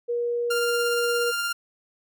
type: tone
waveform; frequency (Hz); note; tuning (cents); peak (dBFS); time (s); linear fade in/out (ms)
sine; 477; A#4; +40; -23; 0.08-1.32; 20
type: tone with tremolo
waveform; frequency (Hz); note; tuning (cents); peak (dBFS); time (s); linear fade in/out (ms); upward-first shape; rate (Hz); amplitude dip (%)
sawtooth; 1396.9; F6; 0; -20; 0.5-1.53; 10; triangle; 17; 30
effects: none